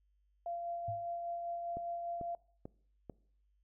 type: tone with tremolo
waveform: sine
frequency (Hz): 688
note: F5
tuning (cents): -26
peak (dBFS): -36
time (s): 0.46-2.35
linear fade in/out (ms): 2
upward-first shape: sine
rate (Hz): 5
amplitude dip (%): 30
type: tone with exponential decay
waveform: sine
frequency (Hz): 105.9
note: G#2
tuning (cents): +34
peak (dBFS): -37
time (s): 0.88-1.07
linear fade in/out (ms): 5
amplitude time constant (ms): 41
type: click train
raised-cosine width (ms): 2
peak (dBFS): -31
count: 4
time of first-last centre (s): 1.77-3.097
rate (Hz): 2.26
effects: noise-tail reverb RT60 0.6 s tail -22 dB re dry + added 50 Hz sine -70 dBFS peak until 3.63 s